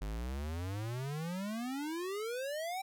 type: exponential sweep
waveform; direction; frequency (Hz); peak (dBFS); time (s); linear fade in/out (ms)
square; up; 48.65 to 784; -37; 0.01-2.82; 10
effects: none